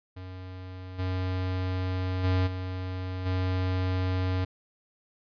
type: tone with level steps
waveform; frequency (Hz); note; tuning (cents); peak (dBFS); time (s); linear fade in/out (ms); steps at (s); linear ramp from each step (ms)
square; 92.5; F#2; 0; -39 / -28 / -23 / -32 / -26; 0.16-4.45; 10; 0.98 / 2.23 / 2.46 / 3.25; 20
effects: resampled to 11025 Hz